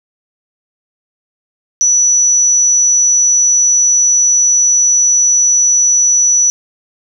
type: tone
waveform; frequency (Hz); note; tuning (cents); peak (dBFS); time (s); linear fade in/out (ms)
sine; 5920; F#8; 0; -7; 1.81-6.5; 0
effects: none